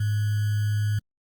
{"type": "tone with sample-and-hold", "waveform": "sine", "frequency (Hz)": 105, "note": "G#2", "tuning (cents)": 19, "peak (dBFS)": -21, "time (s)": [0, 0.99], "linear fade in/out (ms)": 5, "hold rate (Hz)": 1575, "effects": ["Opus 32 kbps"]}